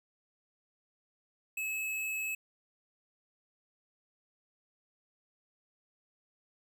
square tone, 2587 Hz, E7, 33 cents flat, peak -34 dBFS, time 1.57-2.35 s, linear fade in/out 5 ms, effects none

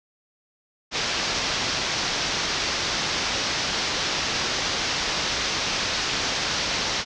white low-pass noise, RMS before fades -26 dBFS, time 0.91-7.05 s, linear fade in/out 50 ms, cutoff 6000 Hz, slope 48 dB/octave, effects none

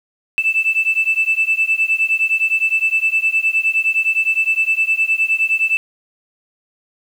sine beating tone pair, 2637 / 2646.7 Hz, E7 / E7, 0 / +6 cents, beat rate 9.7 Hz, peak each -16 dBFS, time 0.38-5.77 s, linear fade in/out 0 ms, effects tanh soft clip ceiling -7 dBFS + 7-bit

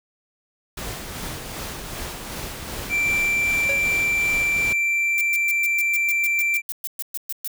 pink noise with tremolo, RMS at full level -31 dBFS, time 0.77-4.73 s, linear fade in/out 5 ms, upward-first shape sine, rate 2.6 Hz, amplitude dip 35%
triangle tone, 2349 Hz, D7, in tune, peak -17 dBFS, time 2.89-6.62 s, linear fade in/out 50 ms
square tone with exponential decay, 554.4 Hz, C#5, in tune, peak -25 dBFS, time 3.69-3.96 s, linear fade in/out 2 ms, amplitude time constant 58 ms
violet noise bursts, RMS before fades -28 dBFS, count 16, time 5.18-7.476 s, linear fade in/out 0 ms, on 31 ms, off 120 ms
effects none

